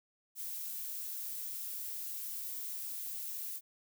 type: noise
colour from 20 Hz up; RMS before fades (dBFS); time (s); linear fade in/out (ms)
violet; -41; 0.35-3.61; 50
effects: none